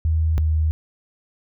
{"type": "tone pair in turn", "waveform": "sine", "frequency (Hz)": [79.7, 78.38], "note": ["D#2", "D#2"], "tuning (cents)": [42, 13], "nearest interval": "unison", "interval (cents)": 29, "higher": "first", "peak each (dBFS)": -16, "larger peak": "neither", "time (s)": [[0.05, 0.38], [0.38, 0.71]], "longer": "neither", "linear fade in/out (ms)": 0, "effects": []}